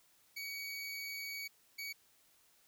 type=tone bursts at uneven times; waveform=25% pulse; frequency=2256 Hz; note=C#7; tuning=30 cents sharp; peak=-37 dBFS; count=2; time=0.36-1.48 / 1.78-1.93 s; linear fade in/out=10 ms; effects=white hiss -69 dBFS RMS until 2.67 s